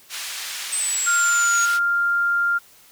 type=band-pass noise; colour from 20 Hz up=pink; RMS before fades=-31 dBFS; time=0.09-1.8 s; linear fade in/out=50 ms; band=2000 to 11000 Hz; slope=12 dB/octave
type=exponential sweep; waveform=sine; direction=down; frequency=8230 to 6645 Hz; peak=-21 dBFS; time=0.72-1.66 s; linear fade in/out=10 ms
type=tone; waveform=sine; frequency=1396.9 Hz; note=F6; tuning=in tune; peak=-17 dBFS; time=1.06-2.59 s; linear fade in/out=20 ms
effects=white hiss -51 dBFS RMS until 2.91 s